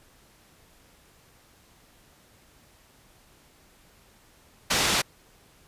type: low-pass noise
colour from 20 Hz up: white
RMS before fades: -24 dBFS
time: 4.7-5.02 s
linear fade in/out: 10 ms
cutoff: 5400 Hz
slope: 12 dB/octave
effects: pink hiss -58 dBFS RMS until 5.67 s + resampled to 32000 Hz